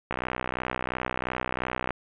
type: click train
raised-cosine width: 0.5 ms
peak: -13 dBFS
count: 114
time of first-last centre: 0.11-1.907 s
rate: 62.9 Hz
effects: resampled to 8000 Hz + 8-bit